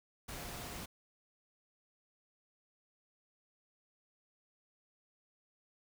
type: tone in noise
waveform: sine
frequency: 708 Hz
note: F5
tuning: 23 cents sharp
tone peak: -55 dBFS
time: 0.37-0.77 s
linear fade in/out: 10 ms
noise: pink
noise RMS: -45 dBFS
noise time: 0.28-0.86 s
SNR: -13 dB
effects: none